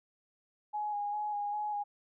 sine tone with vibrato, 830.6 Hz, G#5, in tune, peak -32 dBFS, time 0.73-1.84 s, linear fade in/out 20 ms, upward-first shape square, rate 2.5 Hz, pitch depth 20 cents each way, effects none

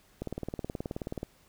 click train, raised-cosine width 2 ms, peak -21 dBFS, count 20, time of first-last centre 0.22-1.231 s, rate 18.8 Hz, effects pink hiss -63 dBFS RMS until 1.48 s

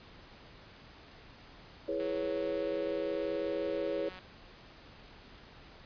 sine chord, C# minor seventh, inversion first, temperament equal, 329.6 / 415.3 / 493.9 / 554.4 Hz, E4 / G#4 / B4 / C#5, 0 / 0 / 0 / 0 cents, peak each -38 / -37 / -39 / -35 dBFS, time 1.88-4.09 s, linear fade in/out 5 ms
click train, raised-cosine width 0.3 ms, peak -33 dBFS, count 406, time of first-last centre 2-4.189 s, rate 185 Hz
effects pink hiss -54 dBFS RMS until 5.85 s + resampled to 11025 Hz

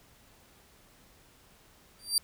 25% pulse tone with exponential growth, 4699 Hz, D8, in tune, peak -15 dBFS, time 1.99-2.18 s, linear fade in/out 2 ms, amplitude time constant 40 ms, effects pink hiss -60 dBFS RMS until 2.23 s

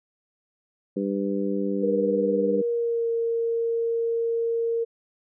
harmonic tone, 99.2 Hz, G2, 21 cents sharp, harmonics 2 / 3 / 4 / 5, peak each -27 / -29 / -30 / -31 dBFS, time 0.96-2.62 s, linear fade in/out 10 ms
sine tone with pitch glide, 476.1 to 461.7 Hz, A#4 to A#4, +37 to -17 cents, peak -22 dBFS, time 1.82-4.85 s, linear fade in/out 20 ms, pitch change -54 cents, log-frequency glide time 2.54-3.09 s
effects none

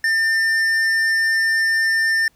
triangle tone with tanh clipping, 1798 Hz, A6, 37 cents sharp, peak -17 dBFS, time 0.04-2.28 s, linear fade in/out 2 ms, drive 14 dB, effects pink hiss -60 dBFS RMS until 2.35 s

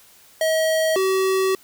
square tone pair in turn, 638 / 380.7 Hz, D#5 / F#4, +43 / +49 cents, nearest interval major sixth, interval 894 cents, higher first, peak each -18 dBFS, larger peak neither, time 0.41-0.96 / 0.96-1.55 s, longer second, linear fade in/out 2 ms, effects white hiss -51 dBFS RMS until 1.63 s

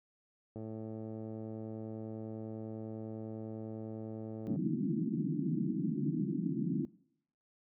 click train, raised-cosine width 2 ms, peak -31 dBFS, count 441, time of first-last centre 0.56-4.56 s, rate 110 Hz
pink band-pass noise, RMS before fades -34 dBFS, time 4.47-6.85 s, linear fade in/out 0 ms, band 140 to 340 Hz, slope 96 dB/octave
effects noise-tail reverb RT60 0.7 s tail -22 dB re dry + high-pass 60 Hz 12 dB/octave

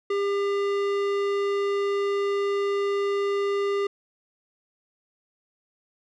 square tone with low-pass filter, 400.9 Hz, G4, 39 cents sharp, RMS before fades -25 dBFS, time 0.1-3.87 s, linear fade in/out 5 ms, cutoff 3500 Hz, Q 0.52, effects none

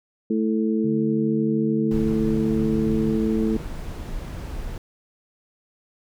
harmonic tone, 110 Hz, A2, in tune, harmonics 2 / 3 / 4, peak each -21 / -25 / -27 dBFS, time 0.3-3.57 s, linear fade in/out 5 ms
sine tone, 146.83 Hz, D3, in tune, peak -28 dBFS, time 0.84-3.16 s, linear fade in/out 5 ms
brown noise, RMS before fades -31 dBFS, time 1.91-4.78 s, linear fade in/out 2 ms
effects none

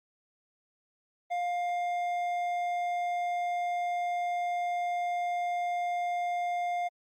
triangle tone with hard clipping, 705 Hz, F5, 16 cents sharp, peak -30 dBFS, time 1.3-6.89 s, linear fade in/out 20 ms, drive 10 dB, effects Opus 32 kbps

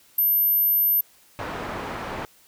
sine tone, 13000 Hz, G#9, 38 cents flat, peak -17 dBFS, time 0.18-1.01 s, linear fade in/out 5 ms
white low-pass noise, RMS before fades -32 dBFS, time 1.39-2.25 s, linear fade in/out 0 ms, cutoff 1200 Hz, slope 12 dB/octave
effects white hiss -56 dBFS RMS until 2.47 s

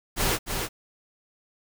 pink noise with echo, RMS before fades -24 dBFS, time 0.16-0.39 s, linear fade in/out 50 ms, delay 300 ms, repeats 1, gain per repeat -5 dB, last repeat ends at 0.69 s, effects none

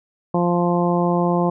harmonic tone, 174.61 Hz, F3, in tune, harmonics 1 / 2 / 3 / 4 / 5 / 6, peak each -19 / -22 / -24 / -25 / -26 / -27 dBFS, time 0.34-1.5 s, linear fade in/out 5 ms, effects none

